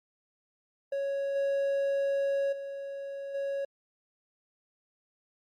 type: tone with level steps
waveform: triangle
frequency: 554.4 Hz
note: C#5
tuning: in tune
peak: -27 / -24 / -34 / -28 dBFS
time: 0.92-3.65 s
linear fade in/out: 5 ms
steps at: 1.35 / 2.52 / 3.34 s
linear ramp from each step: 10 ms
effects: Opus 48 kbps